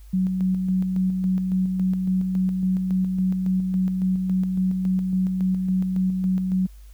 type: tone with tremolo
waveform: sine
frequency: 186.2 Hz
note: F#3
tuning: 11 cents sharp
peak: -18 dBFS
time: 0.13-6.67 s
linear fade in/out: 10 ms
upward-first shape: square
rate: 3.6 Hz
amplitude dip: 35%
effects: added 50 Hz sine -41 dBFS peak until 6.93 s + white hiss -59 dBFS RMS until 6.93 s